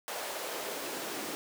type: noise with high-pass filter sweep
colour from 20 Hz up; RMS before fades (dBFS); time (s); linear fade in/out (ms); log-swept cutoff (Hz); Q
pink; -38; 0.08-1.35; 0; 610 to 290; 1.7
effects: none